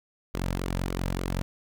sawtooth tone with flanger, 45.21 Hz, F#1, 39 cents flat, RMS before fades -30 dBFS, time 0.34-1.42 s, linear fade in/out 0 ms, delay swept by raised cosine 1.1 to 2.8 ms, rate 3.4 Hz, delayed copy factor -0.55, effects none

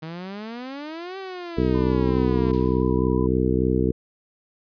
sawtooth exponential two-way sweep, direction up then down, 155.8 to 389.8 to 224.7 Hz, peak -28 dBFS, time 0.02-2.52 s, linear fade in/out 10 ms, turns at 1.18 s
harmonic tone, 63.4 Hz, B1, 46 cents sharp, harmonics 1 / 2 / 3 / 4 / 5 / 6 / 7, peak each -26 / -26 / -26 / -26 / -26 / -26 / -26 dBFS, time 1.57-3.92 s, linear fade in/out 10 ms
sine tone with vibrato, 987.8 Hz, B5, in tune, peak -34 dBFS, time 1.74-3.27 s, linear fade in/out 10 ms, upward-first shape square, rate 5.6 Hz, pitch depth 23 cents each way
white noise with exponential decay, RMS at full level -40 dBFS, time 2.53-3.22 s, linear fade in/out 5 ms, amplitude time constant 150 ms
effects resampled to 11025 Hz

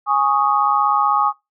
sine chord, Ab suspended fourth, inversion none, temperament equal, 830.6 / 1108.7 / 1244.5 Hz, Ab5 / Db6 / Eb6, 0 / 0 / 0 cents, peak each -18 dBFS, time 0.06-1.33 s, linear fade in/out 50 ms, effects noise-tail reverb RT60 0.2 s tail -22 dB re dry

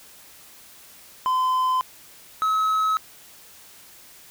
triangle tone pair in turn, 1024 / 1285 Hz, C6 / E6, -38 / -45 cents, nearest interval major third, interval 393 cents, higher second, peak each -17 dBFS, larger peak neither, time 1.26-1.81 / 2.42-2.97 s, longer neither, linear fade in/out 0 ms, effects white hiss -48 dBFS RMS until 4.3 s

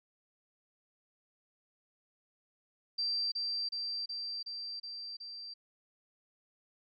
sine tone with echo, 4699 Hz, D8, in tune, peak -30 dBFS, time 2.98-3.32 s, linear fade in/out 10 ms, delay 370 ms, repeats 6, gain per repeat -2 dB, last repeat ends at 5.54 s, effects MP3 64 kbps

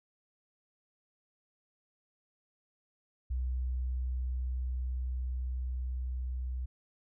sine tone with level ramp, 63 Hz, B1, 35 cents sharp, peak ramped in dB -30 to -33 dBFS, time 3.3-6.66 s, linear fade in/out 10 ms, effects none

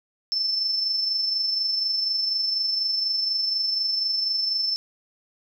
sine tone with amplitude modulation, 5300 Hz, E8, 9 cents sharp, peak -20 dBFS, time 0.32-4.76 s, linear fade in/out 0 ms, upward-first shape sine, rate 24.1 Hz, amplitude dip 40%, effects 9-bit

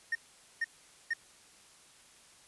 triangle tone bursts, 1843 Hz, A#6, 20 cents flat, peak -27 dBFS, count 3, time 0.12-1.136 s, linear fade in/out 5 ms, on 32 ms, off 460 ms, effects white hiss -59 dBFS RMS until 2.47 s + resampled to 24000 Hz

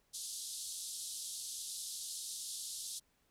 white band-pass noise, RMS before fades -44 dBFS, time 0.13-3 s, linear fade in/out 20 ms, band 3500 to 11000 Hz, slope 48 dB/octave, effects pink hiss -75 dBFS RMS until 3.3 s

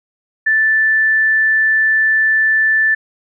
sine tone, 1760 Hz, A6, in tune, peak -10 dBFS, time 0.46-2.95 s, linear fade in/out 10 ms, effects none

